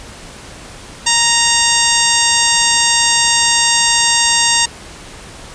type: harmonic tone with a mistuned harmonic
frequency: 932.3 Hz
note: A#5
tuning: in tune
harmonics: 1 / 2 / 3 / 4 / 5 / 6 / 7 / 8 / 9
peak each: -19 / -19 / -19 / -19 / -19 / -19 / -19 / -19 / -19 dBFS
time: 1.06-4.66 s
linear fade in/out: 10 ms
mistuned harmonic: 4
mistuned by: -31 cents
effects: pink hiss -34 dBFS RMS until 5.54 s + resampled to 22050 Hz

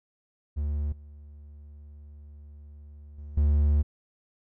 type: tone with level steps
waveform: triangle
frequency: 73.42 Hz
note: D2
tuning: in tune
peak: -24 / -42 / -36 / -17 dBFS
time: 0.56-3.83 s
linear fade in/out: 20 ms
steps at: 0.92 / 3.18 / 3.37 s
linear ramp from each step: 5 ms
effects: none

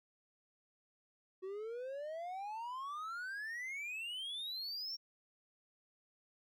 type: exponential sweep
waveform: triangle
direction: up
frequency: 370 to 5588 Hz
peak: -39 dBFS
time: 1.42-4.97 s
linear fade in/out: 20 ms
effects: none

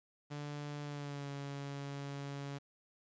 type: tone with pitch glide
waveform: sawtooth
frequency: 146.2 to 140.73 Hz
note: D3 to C#3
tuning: -7 to +27 cents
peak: -37 dBFS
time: 0.3-2.59 s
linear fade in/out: 20 ms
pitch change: -66 cents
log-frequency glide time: 0.83-1.3 s
effects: resampled to 16000 Hz + 11-bit

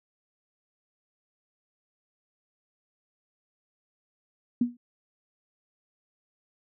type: tone with exponential decay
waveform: sine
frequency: 241.6 Hz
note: B3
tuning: 38 cents flat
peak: -17 dBFS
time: 4.61-4.77 s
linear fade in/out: 5 ms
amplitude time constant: 34 ms
effects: none

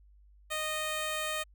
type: tone with notch filter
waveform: 5% pulse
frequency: 619 Hz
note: D#5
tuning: 9 cents flat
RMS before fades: -34 dBFS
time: 0.5-1.44 s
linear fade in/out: 20 ms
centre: 5300 Hz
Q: 0.83
effects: added 50 Hz sine -56 dBFS peak until 1.54 s

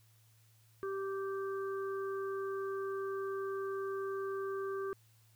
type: harmonic tone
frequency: 390 Hz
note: G4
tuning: 9 cents flat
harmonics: 1 / 3 / 4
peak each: -36 / -44 / -49 dBFS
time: 0.83-4.93 s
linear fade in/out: 0 ms
effects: added 111 Hz sine -64 dBFS peak until 5.35 s + white hiss -70 dBFS RMS until 5.35 s

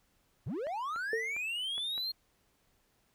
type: linear sweep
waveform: triangle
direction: up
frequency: 87.31 to 4270 Hz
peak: -32 dBFS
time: 0.46-2.12 s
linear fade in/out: 10 ms
type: clicks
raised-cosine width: 0.5 ms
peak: -32 dBFS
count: 5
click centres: 0.669 / 0.961 / 1.365 / 1.78 / 1.979 s
type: tone with exponential decay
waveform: sine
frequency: 449.8 Hz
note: A4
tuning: 38 cents sharp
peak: -27 dBFS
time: 1.13-1.38 s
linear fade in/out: 2 ms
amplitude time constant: 54 ms
effects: pink hiss -72 dBFS RMS until 3.14 s

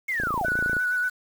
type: linear sweep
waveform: sine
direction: down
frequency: 2208 to 600 Hz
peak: -24 dBFS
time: 0.08-0.46 s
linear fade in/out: 10 ms
type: click train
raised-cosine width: 2 ms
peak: -19 dBFS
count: 17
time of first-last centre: 0.2-0.767 s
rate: 28.2 Hz
type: tone with vibrato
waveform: sine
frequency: 1480 Hz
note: F#6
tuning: in tune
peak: -22 dBFS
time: 0.44-1.1 s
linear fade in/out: 20 ms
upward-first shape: sine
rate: 8.5 Hz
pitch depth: 20 cents each way
effects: 7-bit

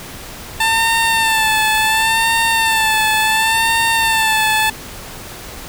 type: tone with vibrato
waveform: 15% pulse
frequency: 890 Hz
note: A5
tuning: 20 cents sharp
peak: -6 dBFS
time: 0.6-4.7 s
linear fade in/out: 5 ms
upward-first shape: sine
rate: 0.7 Hz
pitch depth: 43 cents each way
effects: pink hiss -32 dBFS RMS until 5.68 s

